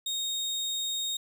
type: tone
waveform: 30% pulse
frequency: 3720 Hz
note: A#7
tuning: 4 cents flat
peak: -27 dBFS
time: 0.06-1.17 s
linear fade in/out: 5 ms
effects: none